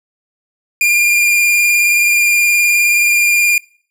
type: tone with vibrato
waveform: 45% pulse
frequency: 2407 Hz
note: D7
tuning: 42 cents sharp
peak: -9 dBFS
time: 0.81-3.58 s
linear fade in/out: 2 ms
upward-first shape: sine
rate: 19 Hz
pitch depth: 18 cents each way
effects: noise-tail reverb RT60 0.5 s tail -25 dB re dry